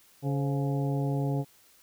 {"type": "harmonic tone with a mistuned harmonic", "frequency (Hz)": 140.5, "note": "C#3", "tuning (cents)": 24, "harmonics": [1, 2, 3, 4, 5, 6], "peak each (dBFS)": [-27, -33, -37, -39, -41, -43], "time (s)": [0.22, 1.45], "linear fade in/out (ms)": 50, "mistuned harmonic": 4, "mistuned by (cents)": -97, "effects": ["white hiss -60 dBFS RMS until 1.82 s"]}